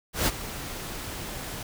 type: noise with ADSR envelope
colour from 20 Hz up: pink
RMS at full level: -22 dBFS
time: 0.13-1.63 s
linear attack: 140 ms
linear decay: 34 ms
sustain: -14 dB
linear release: 4 ms
effects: none